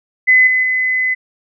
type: tone with level steps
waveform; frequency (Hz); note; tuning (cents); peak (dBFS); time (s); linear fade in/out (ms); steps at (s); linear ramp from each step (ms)
sine; 2025; B6; +43; -6 / -11 / -13; 0.27-1.15; 20; 0.47 / 0.63; 2
effects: none